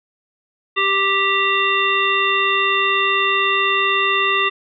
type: harmonic tone with a mistuned harmonic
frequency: 392 Hz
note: G4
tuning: in tune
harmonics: 1 / 3 / 5 / 7 / 9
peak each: -24 / -19 / -21 / -20 / -24 dBFS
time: 0.76-4.5 s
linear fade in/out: 20 ms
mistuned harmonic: 9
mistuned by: +36 cents
effects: none